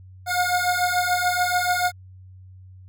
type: beating tone pair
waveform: 25% pulse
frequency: 715 / 721.9 Hz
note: F5 / F#5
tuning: +41 / -43 cents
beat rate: 6.9 Hz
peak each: -19 dBFS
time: 0.26-1.92 s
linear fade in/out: 50 ms
effects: added 93 Hz sine -42 dBFS peak until 2.88 s